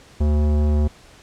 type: tone with tanh clipping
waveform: sine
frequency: 74.6 Hz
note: D2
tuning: 28 cents sharp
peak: -17 dBFS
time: 0.2-0.88 s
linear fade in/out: 10 ms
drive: 17 dB
effects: pink hiss -48 dBFS RMS until 1.22 s + low-pass 8000 Hz 12 dB/octave